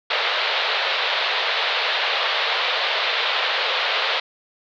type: band-pass noise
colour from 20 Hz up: white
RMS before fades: -22 dBFS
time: 0.1-4.2 s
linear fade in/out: 5 ms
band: 450 to 4100 Hz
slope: 48 dB/octave
effects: none